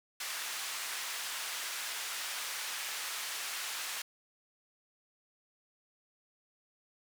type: band-pass noise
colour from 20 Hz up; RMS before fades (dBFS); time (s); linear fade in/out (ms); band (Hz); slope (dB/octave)
pink; -39; 0.2-4.02; 5; 1400 to 13000; 12
effects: none